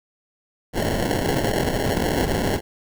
violet noise with sample-and-hold, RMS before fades -22 dBFS, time 0.73-2.61 s, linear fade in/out 50 ms, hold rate 1225 Hz, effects none

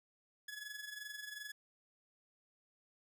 sawtooth tone with amplitude modulation, 1696 Hz, G#6, 36 cents sharp, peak -39 dBFS, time 0.48-1.52 s, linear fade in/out 5 ms, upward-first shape sine, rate 22.7 Hz, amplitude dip 65%, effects none

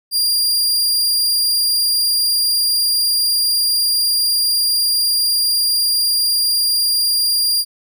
sawtooth tone, 4792 Hz, D8, 34 cents sharp, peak -11 dBFS, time 0.11-7.65 s, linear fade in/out 50 ms, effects none

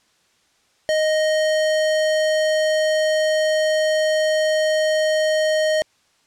square tone, 622 Hz, D#5, 1 cent flat, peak -17 dBFS, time 0.89-5.82 s, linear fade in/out 0 ms, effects white hiss -61 dBFS RMS until 6.26 s + low-pass 7000 Hz 12 dB/octave

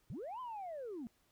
sine linear two-way sweep, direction up then down, 92.1 to 1041 to 214.2 Hz, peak -40 dBFS, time 0.1-1.07 s, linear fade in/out 0 ms, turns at 0.4 s, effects tanh soft clip ceiling -39 dBFS + pink hiss -74 dBFS RMS until 1.31 s

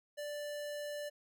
square tone, 587.3 Hz, D5, in tune, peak -40 dBFS, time 0.17-1.1 s, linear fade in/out 20 ms, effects none

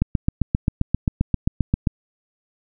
click train, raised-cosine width 5 ms, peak -5 dBFS, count 15, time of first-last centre 0.02-1.872 s, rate 7.56 Hz, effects none

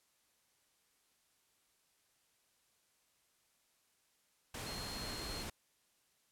sine tone in noise, 4239 Hz, C8, 22 cents sharp, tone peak -46 dBFS, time 4.66-5.43 s, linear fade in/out 5 ms, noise pink, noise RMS -44 dBFS, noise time 4.54-5.5 s, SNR -5 dB, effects white hiss -75 dBFS RMS until 6.31 s + low-pass 12000 Hz 12 dB/octave

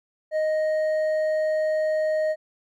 sine tone with hard clipping, 622.3 Hz, D#5, in tune, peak -22 dBFS, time 0.31-2.36 s, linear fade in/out 50 ms, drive 4 dB, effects none

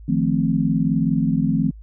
sine chord, F dominant seventh, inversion third, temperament equal, 155.56 / 174.61 / 220 / 261.6 Hz, Eb3 / F3 / A3 / C4, 0 / 0 / 0 / 0 cents, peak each -22 dBFS, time 0.08-1.71 s, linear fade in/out 10 ms, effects added 53 Hz sine -37 dBFS peak until 1.82 s

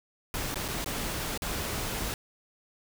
pink noise with dropouts, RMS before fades -33 dBFS, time 0.34-2.14 s, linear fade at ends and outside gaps 1 ms, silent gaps 0.543-0.557 / 0.681-0.685 / 0.844-0.86 / 1.376-1.42 s, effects none

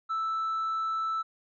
triangle tone with tanh clipping, 1318.5 Hz, E6, in tune, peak -28 dBFS, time 0.09-1.23 s, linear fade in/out 20 ms, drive 6 dB, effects none

